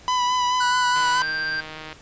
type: tone with vibrato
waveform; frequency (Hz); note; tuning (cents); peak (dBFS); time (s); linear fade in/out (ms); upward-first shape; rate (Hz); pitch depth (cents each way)
45% pulse; 994; B5; +11; -19; 0.08-1.22; 0; sine; 4.7; 22
type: tone with pitch glide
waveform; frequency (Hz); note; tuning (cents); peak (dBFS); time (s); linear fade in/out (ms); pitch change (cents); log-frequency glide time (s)
square; 1480 to 1577.1; F#6 to G6; 0 to +10; -24; 0.6-1.61; 10; +110; 1.14-1.24
type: click train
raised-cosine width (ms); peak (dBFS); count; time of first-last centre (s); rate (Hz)
0.3; -20; 152; 0.96-1.928; 156
effects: pink hiss -47 dBFS RMS until 2.01 s + resampled to 16000 Hz